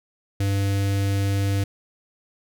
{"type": "tone with notch filter", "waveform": "square", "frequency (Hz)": 99, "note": "G2", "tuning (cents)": 18, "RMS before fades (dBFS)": -22, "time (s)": [0.4, 1.64], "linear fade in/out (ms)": 5, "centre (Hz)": 1000, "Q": 1.2, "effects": []}